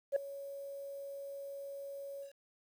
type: tone with ADSR envelope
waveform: sine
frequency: 557 Hz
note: C#5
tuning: 8 cents sharp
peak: -23 dBFS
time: 0.12-2.33 s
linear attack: 42 ms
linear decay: 3 ms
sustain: -19 dB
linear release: 110 ms
effects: tanh soft clip ceiling -25 dBFS + 10-bit